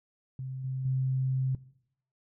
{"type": "tone with level steps", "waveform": "sine", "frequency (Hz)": 131.2, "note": "C3", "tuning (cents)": 5, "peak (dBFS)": [-34, -30, -25], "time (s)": [0.39, 1.55], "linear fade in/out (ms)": 2, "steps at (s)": [0.64, 0.85], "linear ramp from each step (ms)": 5, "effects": ["noise-tail reverb RT60 0.7 s tail -20 dB re dry"]}